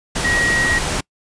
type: tone in noise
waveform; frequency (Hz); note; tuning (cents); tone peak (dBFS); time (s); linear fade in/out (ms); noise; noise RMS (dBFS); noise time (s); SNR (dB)
sine; 1900; A#6; +33; -16; 0.24-0.79; 10; pink; -21; 0.15-1.01; +2
effects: noise-tail reverb RT60 0.1 s tail -26 dB re dry + resampled to 22050 Hz